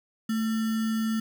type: tone with sample-and-hold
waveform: sine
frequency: 221.6 Hz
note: A3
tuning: 13 cents sharp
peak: -24 dBFS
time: 0.29-1.2 s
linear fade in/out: 5 ms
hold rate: 1575 Hz
effects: none